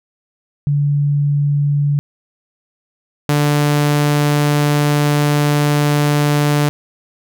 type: tone pair in turn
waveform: sine / sawtooth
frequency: 144.2 / 146.89 Hz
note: D3 / D3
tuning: -31 / +1 cents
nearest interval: unison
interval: 32 cents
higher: second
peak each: -12 / -8 dBFS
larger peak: second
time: 0.67-1.99 / 3.29-6.69 s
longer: second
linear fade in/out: 0 ms
effects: none